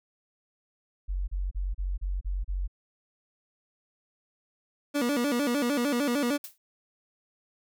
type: tone bursts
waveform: sine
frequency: 46.25 Hz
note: F#1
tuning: in tune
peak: -27 dBFS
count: 7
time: 1.08-2.678 s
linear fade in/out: 20 ms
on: 200 ms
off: 33 ms
type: tone with vibrato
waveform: 30% pulse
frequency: 263.6 Hz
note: C4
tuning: 13 cents sharp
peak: -22 dBFS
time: 4.94-6.38 s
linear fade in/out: 20 ms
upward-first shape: square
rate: 6.6 Hz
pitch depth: 160 cents each way
type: noise with exponential decay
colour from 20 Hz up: blue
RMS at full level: -36 dBFS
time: 6.44-6.58 s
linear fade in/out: 2 ms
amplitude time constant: 30 ms
effects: none